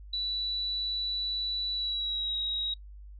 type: tone with pitch glide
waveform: sine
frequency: 3951 to 3814 Hz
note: B7 to A#7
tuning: 0 to +39 cents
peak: -29 dBFS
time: 0.13-2.74 s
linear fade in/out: 5 ms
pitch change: -61 cents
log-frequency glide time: 1.73-2.37 s
effects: noise-tail reverb RT60 0.1 s tail -24 dB re dry + added 50 Hz sine -44 dBFS peak until 3.19 s